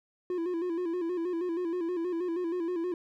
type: tone with vibrato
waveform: triangle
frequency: 346.5 Hz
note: F4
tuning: 14 cents flat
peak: -27 dBFS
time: 0.3-2.94 s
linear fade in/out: 2 ms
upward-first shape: square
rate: 6.3 Hz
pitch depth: 72 cents each way
effects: none